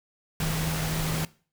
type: tone in noise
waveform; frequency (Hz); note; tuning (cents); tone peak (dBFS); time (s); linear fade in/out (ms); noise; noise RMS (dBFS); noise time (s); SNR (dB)
sine; 159.2; D#3; +40; -28; 0.4-1.25; 2; pink; -31; 0.4-1.25; 0
effects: noise-tail reverb RT60 0.4 s tail -20 dB re dry